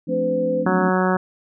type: chord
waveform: sine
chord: D minor seventh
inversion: first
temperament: equal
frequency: 174.61 / 220 / 261.6 / 293.7 Hz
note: F3 / A3 / C4 / D4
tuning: 0 / 0 / 0 / 0 cents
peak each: -29 dBFS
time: 0.07-0.9 s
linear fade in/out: 10 ms
type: tone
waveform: sine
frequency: 510 Hz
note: C5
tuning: 44 cents flat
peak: -19 dBFS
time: 0.08-0.66 s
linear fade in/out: 50 ms
type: harmonic tone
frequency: 185 Hz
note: F#3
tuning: in tune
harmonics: 1 / 2 / 3 / 4 / 5 / 6 / 7 / 8 / 9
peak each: -20 / -23 / -25 / -26 / -27 / -28 / -28 / -29 / -30 dBFS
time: 0.66-1.17 s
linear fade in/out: 5 ms
effects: none